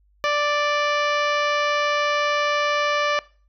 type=harmonic tone; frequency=587.3 Hz; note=D5; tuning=in tune; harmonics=1 / 2 / 3 / 4 / 5 / 6 / 7 / 8 / 9 / 10; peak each=-23 / -23 / -27 / -29 / -32 / -38 / -39 / -40 / -40 / -42 dBFS; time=0.24-3.19 s; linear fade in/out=0 ms; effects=noise-tail reverb RT60 0.4 s tail -21 dB re dry + added 50 Hz sine -57 dBFS peak until 3.48 s